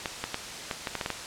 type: clicks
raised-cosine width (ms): 0.3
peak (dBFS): -13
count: 9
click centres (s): 0.058 / 0.24 / 0.344 / 0.712 / 0.872 / 0.953 / 1.012 / 1.061 / 1.103
effects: white hiss -38 dBFS RMS until 1.26 s + low-pass 7000 Hz 12 dB/octave